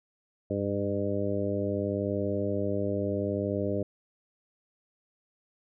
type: harmonic tone with a mistuned harmonic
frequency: 100.7 Hz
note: G2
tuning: 47 cents sharp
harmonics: 1 / 2 / 3 / 4 / 5 / 6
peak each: -34 / -34 / -34 / -34 / -34 / -34 dBFS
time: 0.5-3.83 s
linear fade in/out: 5 ms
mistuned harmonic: 1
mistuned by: -23 cents
effects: none